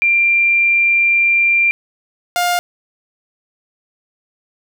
sine / sawtooth tone pair in turn, 2376 / 706.4 Hz, D7 / F5, +20 / +20 cents, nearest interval octave + major sixth, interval 2100 cents, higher first, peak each -10 / -10 dBFS, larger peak neither, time 0.02-1.71 / 2.36-2.59 s, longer first, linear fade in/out 0 ms, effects none

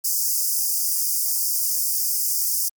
white high-pass noise, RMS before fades -22 dBFS, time 0.04-2.69 s, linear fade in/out 10 ms, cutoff 4900 Hz, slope 96 dB/octave, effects Opus 48 kbps

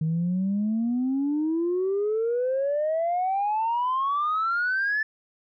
sine exponential sweep, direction up, 155.56 to 1760 Hz, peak -21 dBFS, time 0.01-5.03 s, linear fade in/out 5 ms, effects tanh soft clip ceiling -19 dBFS

